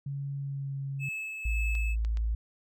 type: tone with pitch glide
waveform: sine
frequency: 139.7 to 137.54 Hz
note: C#3 to C#3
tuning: +14 to -13 cents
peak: -32 dBFS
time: 0.06-1.09 s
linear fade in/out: 5 ms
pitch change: -27 cents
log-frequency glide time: 0.36-0.75 s
type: tone with tremolo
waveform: triangle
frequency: 2600 Hz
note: E7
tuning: 24 cents flat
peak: -31 dBFS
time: 0.99-1.96 s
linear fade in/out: 50 ms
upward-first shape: sine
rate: 1.9 Hz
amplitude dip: 35%
type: tone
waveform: sine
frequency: 55.4 Hz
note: A1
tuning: 13 cents sharp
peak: -26 dBFS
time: 1.45-2.35 s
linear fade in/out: 5 ms
type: clicks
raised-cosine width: 0.2 ms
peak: -29 dBFS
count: 3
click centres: 1.752 / 2.049 / 2.172 s
effects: none